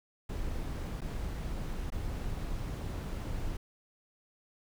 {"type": "noise with dropouts", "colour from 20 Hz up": "brown", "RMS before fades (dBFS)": -36, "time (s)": [0.29, 3.57], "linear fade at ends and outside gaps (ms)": 5, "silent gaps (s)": [[1.008, 1.016], [1.903, 1.92]], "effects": []}